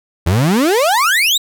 35% pulse exponential sweep, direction up, 78.4 to 3976 Hz, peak -9 dBFS, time 0.26-1.38 s, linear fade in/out 10 ms, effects none

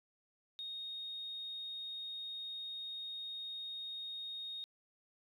triangle tone, 3719 Hz, A#7, 5 cents flat, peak -38 dBFS, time 0.59-4.64 s, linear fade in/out 0 ms, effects tanh soft clip ceiling -39 dBFS

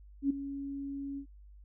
sine tone with ADSR envelope, 278 Hz, C#4, 5 cents sharp, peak -23 dBFS, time 0.22-1.26 s, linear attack 81 ms, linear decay 8 ms, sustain -13 dB, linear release 83 ms, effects added 50 Hz sine -51 dBFS peak until 1.64 s

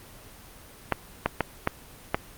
clicks, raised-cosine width 0.5 ms, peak -6 dBFS, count 5, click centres 0.923 / 1.26 / 1.407 / 1.674 / 2.145 s, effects pink hiss -48 dBFS RMS until 2.37 s + Opus 24 kbps

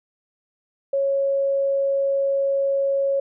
sine tone, 551 Hz, C#5, 11 cents flat, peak -18 dBFS, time 0.93-3.2 s, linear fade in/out 5 ms, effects none

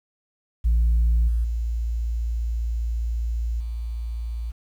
sine tone with level steps, 57.4 Hz, A#1, 26 cents flat, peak -14 / -18 / -22 / -26 dBFS, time 0.64-4.52 s, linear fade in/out 20 ms, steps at 1.28 / 1.44 / 3.6 s, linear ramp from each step 5 ms, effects tanh soft clip ceiling -14 dBFS + 9-bit

